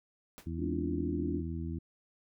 pink noise with exponential decay, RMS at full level -46 dBFS, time 0.38-0.51 s, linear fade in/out 0 ms, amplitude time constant 27 ms
harmonic tone, 82.41 Hz, E2, in tune, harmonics 1 / 2 / 3 / 4, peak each -37 / -40 / -42 / -43 dBFS, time 0.46-1.79 s, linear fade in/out 10 ms
sine chord, D half-diminished seventh, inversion second, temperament equal with one note detuned, 206.5 / 261.6 / 293.7 / 349.2 Hz, Ab3 / C4 / D4 / F4, -10 / 0 / 0 / 0 cents, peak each -41 / -41 / -35 / -38 dBFS, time 0.57-1.43 s, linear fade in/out 50 ms
effects none

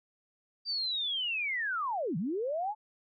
sine linear two-way sweep, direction down then up, 4722 to 146.83 to 878 Hz, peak -30 dBFS, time 0.65-2.75 s, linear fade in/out 50 ms, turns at 2.17 s, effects none

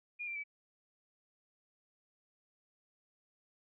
sine tone with pitch steps, 2430 / 2362 / 2296 Hz, D#7 / D7 / D7, -42 / +9 / -40 cents, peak -38 dBFS, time 0.19-0.439 s, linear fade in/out 20 ms, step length 83 ms, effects none

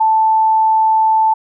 sine tone, 880 Hz, A5, in tune, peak -9 dBFS, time 0-1.34 s, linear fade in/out 10 ms, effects none

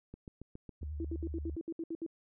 click train, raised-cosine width 3 ms, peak -33 dBFS, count 6, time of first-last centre 0.14-0.831 s, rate 7.24 Hz
sine tone with vibrato, 75 Hz, D2, 37 cents sharp, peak -37 dBFS, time 0.81-1.56 s, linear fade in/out 10 ms, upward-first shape triangle, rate 11 Hz, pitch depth 94 cents each way
sine tone bursts, 329.6 Hz, E4, in tune, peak -35 dBFS, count 10, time 1-2.064 s, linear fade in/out 2 ms, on 47 ms, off 66 ms
effects none

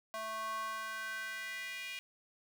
square tone with high-pass filter sweep, 220 Hz, A3, in tune, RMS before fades -41 dBFS, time 0.14-1.99 s, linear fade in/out 0 ms, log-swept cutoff 850 to 2500 Hz, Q 4.1, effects none

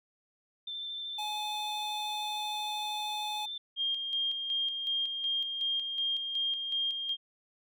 sine tone with vibrato, 3554 Hz, A7, 17 cents sharp, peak -36 dBFS, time 0.67-3.58 s, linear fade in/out 5 ms, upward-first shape square, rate 13 Hz, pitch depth 10 cents each way
square tone, 845 Hz, G#5, 30 cents sharp, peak -36 dBFS, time 1.18-3.46 s, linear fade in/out 10 ms
sine tone with tremolo, 3215 Hz, G7, 43 cents sharp, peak -28 dBFS, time 3.76-7.17 s, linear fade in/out 50 ms, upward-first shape square, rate 2.7 Hz, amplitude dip 45%
effects none

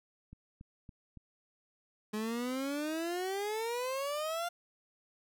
click train, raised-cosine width 5 ms, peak -37 dBFS, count 4, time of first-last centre 0.33-1.173 s, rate 3.56 Hz
30% pulse exponential sweep, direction up, 210 to 704 Hz, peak -31 dBFS, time 2.13-4.49 s, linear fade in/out 10 ms
effects none

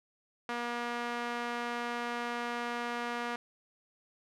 sawtooth tone with band-pass filter, 238.9 Hz, A#3, 43 cents sharp, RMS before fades -36 dBFS, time 0.49-3.36 s, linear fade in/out 2 ms, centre 1400 Hz, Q 0.83, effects none

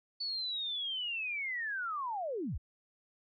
sine linear sweep, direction down, 4498 to 32.7 Hz, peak -34 dBFS, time 0.2-2.58 s, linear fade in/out 10 ms, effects none

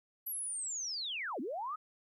sine linear two-way sweep, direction down then up, 11910 to 220 to 1297 Hz, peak -36 dBFS, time 0.26-1.76 s, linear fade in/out 10 ms, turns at 1.4 s, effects 13-bit

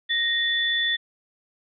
sine tone pair together, 1864.7 / 3481 Hz, A#6 / A7, 0 / -19 cents, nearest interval major seventh, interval 1081 cents, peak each -24 / -23 dBFS, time 0.09-0.97 s, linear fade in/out 20 ms, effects none

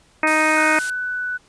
harmonic tone, 311.2 Hz, D#4, in tune, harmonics 1 / 2 / 3 / 4 / 5 / 6 / 7 / 8, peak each -23 / -23 / -23 / -23 / -23 / -23 / -23 / -23 dBFS, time 0.23-0.79 s, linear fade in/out 2 ms
blue noise, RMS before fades -27 dBFS, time 0.27-0.9 s, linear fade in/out 2 ms
sine tone with pitch glide, 1500 to 1487.9 Hz, F#6 to F#6, +23 to +9 cents, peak -22 dBFS, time 0.56-1.38 s, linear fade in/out 20 ms, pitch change -14 cents, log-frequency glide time 0.66-1.27 s
effects pink hiss -55 dBFS RMS until 1.48 s + resampled to 22050 Hz

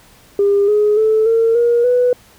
sine tone with pitch steps, 402.4 / 419.2 / 436.8 / 455.1 / 474.1 / 494 Hz, G4 / G#4 / A4 / A#4 / A#4 / B4, +45 / +16 / -13 / -42 / +29 / 0 cents, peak -9 dBFS, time 0.39-2.13 s, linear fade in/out 2 ms, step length 290 ms, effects tanh soft clip ceiling -5 dBFS + pink hiss -47 dBFS RMS until 2.38 s

